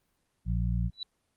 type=harmonic tone; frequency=58.27 Hz; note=A#1; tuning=in tune; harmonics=1 / 2 / 3; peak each=-28 / -31 / -33 dBFS; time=0.45-0.91 s; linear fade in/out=50 ms
type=tone with exponential growth; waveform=sine; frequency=3951 Hz; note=B7; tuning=in tune; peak=-30 dBFS; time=0.93-1.03 s; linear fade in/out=2 ms; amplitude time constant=21 ms
effects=pink hiss -75 dBFS RMS until 1.36 s + Opus 24 kbps